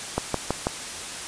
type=click train; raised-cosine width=1 ms; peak=-8 dBFS; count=4; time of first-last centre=0.18-0.669 s; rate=6.13 Hz; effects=white hiss -34 dBFS RMS until 1.27 s + resampled to 22050 Hz